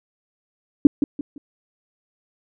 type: tone with echo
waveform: sine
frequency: 286.6 Hz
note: D4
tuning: 42 cents flat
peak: -4 dBFS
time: 0.85-0.87 s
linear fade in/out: 2 ms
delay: 170 ms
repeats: 3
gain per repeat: -10 dB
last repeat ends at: 1.38 s
effects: none